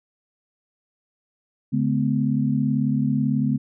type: tone cluster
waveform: sine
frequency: 142.7 / 215 / 253.2 Hz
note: D3 / A3 / B3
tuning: -49 / -40 / +43 cents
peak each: -23 dBFS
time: 1.72-3.58 s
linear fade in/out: 20 ms
effects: none